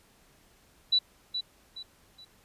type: tone with echo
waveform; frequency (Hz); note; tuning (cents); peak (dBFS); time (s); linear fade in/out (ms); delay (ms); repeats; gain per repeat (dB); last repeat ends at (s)
sine; 3951; B7; 0; -20; 0.92-0.99; 10; 420; 3; -9; 2.25
effects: pink hiss -62 dBFS RMS until 2.44 s + resampled to 32000 Hz